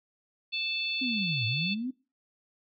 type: harmonic tone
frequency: 879 Hz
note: A5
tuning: 2 cents flat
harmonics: 3 / 4 / 5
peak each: -32 / -34 / -36 dBFS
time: 0.52-1.75 s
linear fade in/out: 20 ms
type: linear two-way sweep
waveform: sine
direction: down then up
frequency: 267.4 to 107.2 to 267.4 Hz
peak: -30 dBFS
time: 1.01-1.91 s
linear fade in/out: 10 ms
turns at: 1.46 s
effects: noise-tail reverb RT60 0.3 s tail -19 dB re dry